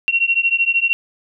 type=beating tone pair; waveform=sine; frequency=2731 / 2744 Hz; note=F7 / F7; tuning=-39 / -31 cents; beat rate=13 Hz; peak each=-17 / -17 dBFS; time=0.08-0.93 s; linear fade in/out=0 ms; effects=none